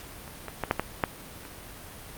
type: clicks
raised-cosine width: 0.5 ms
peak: -27 / -20 / -12 / -7 / -10 / -7 / -27 dBFS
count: 7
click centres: 0.278 / 0.483 / 0.637 / 0.711 / 0.796 / 1.038 / 1.452 s
effects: pink hiss -44 dBFS RMS until 2.17 s + Opus 48 kbps